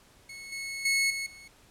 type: tone with level steps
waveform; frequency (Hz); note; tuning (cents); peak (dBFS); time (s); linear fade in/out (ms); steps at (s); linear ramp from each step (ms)
sawtooth; 2191; C#7; -21; -38 / -31 / -20 / -28 / -44; 0.29-1.48; 5; 0.52 / 0.85 / 1.1 / 1.26; 5
effects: pink hiss -59 dBFS RMS until 1.7 s + low-pass 12000 Hz 12 dB/octave